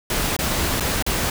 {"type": "noise with dropouts", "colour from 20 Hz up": "pink", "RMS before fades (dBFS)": -22, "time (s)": [0.1, 1.3], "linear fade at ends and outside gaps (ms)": 2, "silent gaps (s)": [[0.366, 0.389], [0.799, 0.806], [1.025, 1.064]], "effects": []}